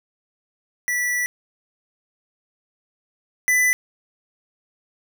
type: tone pair in turn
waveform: square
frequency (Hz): 1959 / 1995.5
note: B6 / B6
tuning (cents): -15 / +17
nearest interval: unison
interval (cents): 32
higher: second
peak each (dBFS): -21 / -16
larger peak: second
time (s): 0.88-1.26 / 3.48-3.73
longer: first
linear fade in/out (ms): 0
effects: none